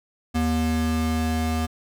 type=tone pair together; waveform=square; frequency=79.8 / 239.1 Hz; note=D#2 / A#3; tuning=+44 / +44 cents; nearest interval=octave + perfect fifth; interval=1900 cents; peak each=-25 dBFS; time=0.34-1.67 s; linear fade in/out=20 ms; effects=none